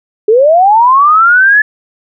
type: linear sweep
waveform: sine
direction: up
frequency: 410 to 1734 Hz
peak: -3 dBFS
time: 0.28-1.62 s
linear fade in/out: 5 ms
effects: none